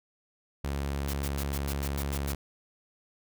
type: tone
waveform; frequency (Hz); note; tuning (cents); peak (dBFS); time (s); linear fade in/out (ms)
sawtooth; 70; C#2; +18; -26; 0.64-2.35; 5
type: noise bursts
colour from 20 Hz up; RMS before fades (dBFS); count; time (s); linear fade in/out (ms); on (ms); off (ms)
white; -38; 9; 1.08-2.324; 5; 52; 97
effects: none